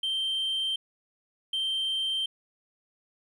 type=tone pair in turn; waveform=sine; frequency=3136 / 3136 Hz; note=G7 / G7; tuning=0 / 0 cents; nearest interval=unison; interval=0 cents; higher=neither; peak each=-24 / -24 dBFS; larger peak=neither; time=0.03-0.76 / 1.53-2.26 s; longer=neither; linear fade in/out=5 ms; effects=tanh soft clip ceiling -25 dBFS + 11-bit